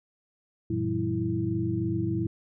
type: tone cluster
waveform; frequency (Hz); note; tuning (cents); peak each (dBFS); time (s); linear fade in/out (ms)
sine; 94.7 / 117.8 / 166 / 192.9 / 329.1; F#2 / A#2 / E3 / G3 / E4; +41 / +19 / +12 / -28 / -3; -34 / -30 / -36 / -34 / -29; 0.7-2.27; 5
effects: none